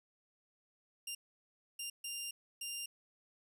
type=tone bursts at uneven times; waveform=15% pulse; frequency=2794 Hz; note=F7; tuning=in tune; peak=-33 dBFS; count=4; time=1.07-1.15 / 1.79-1.9 / 2.04-2.31 / 2.61-2.86 s; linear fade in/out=5 ms; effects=none